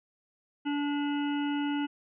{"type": "harmonic tone with a mistuned harmonic", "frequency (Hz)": 289.1, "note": "D4", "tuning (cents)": -27, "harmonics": [1, 3, 5, 7, 9, 10], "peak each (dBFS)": [-28, -38, -41, -47, -47, -43], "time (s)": [0.65, 1.87], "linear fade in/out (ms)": 20, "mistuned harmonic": 10, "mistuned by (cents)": 15, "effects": []}